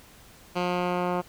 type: tone with low-pass filter sweep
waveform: 10% pulse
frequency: 178.4 Hz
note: F3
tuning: 37 cents sharp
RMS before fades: -27 dBFS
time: 0.55-1.22 s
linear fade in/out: 20 ms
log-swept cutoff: 3800 to 1400 Hz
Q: 0.95
effects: pink hiss -52 dBFS RMS until 1.28 s